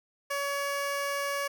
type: tone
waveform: 15% pulse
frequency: 564 Hz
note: C#5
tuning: 30 cents sharp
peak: -23 dBFS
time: 0.3-1.48 s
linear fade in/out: 10 ms
effects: none